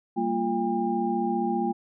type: tone cluster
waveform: sine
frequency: 197.2 / 232.1 / 347.8 / 803 Hz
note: G3 / A#3 / F4 / G5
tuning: +11 / -7 / -7 / +41 cents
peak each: -32 / -28 / -29 / -28 dBFS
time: 0.16-1.73 s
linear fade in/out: 20 ms
effects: none